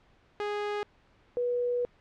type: tone pair in turn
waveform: sawtooth / sine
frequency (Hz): 414 / 487.4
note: G#4 / B4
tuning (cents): -5 / -23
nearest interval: minor third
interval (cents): 282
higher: second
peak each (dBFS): -26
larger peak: neither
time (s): 0.4-0.83 / 1.37-1.85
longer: second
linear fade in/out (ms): 0
effects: pink hiss -63 dBFS RMS until 2 s + low-pass 3000 Hz 12 dB/octave